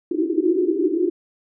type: band-pass noise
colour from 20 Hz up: pink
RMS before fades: -20 dBFS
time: 0.11-1.1 s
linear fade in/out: 5 ms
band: 310 to 380 Hz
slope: 96 dB/octave
effects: none